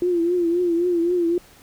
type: tone with vibrato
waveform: sine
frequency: 346.8 Hz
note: F4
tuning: 12 cents flat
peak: -17 dBFS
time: 0.02-1.38 s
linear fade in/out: 2 ms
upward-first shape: triangle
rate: 3.8 Hz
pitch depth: 82 cents each way
effects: pink hiss -50 dBFS RMS until 1.62 s